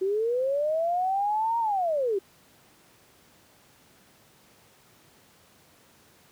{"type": "linear two-way sweep", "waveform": "sine", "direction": "up then down", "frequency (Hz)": [370, 940, 370], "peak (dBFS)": -23, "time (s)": [0.01, 2.19], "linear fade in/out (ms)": 10, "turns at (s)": 1.59, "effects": ["pink hiss -58 dBFS RMS until 6.31 s", "high-pass 100 Hz 12 dB/octave"]}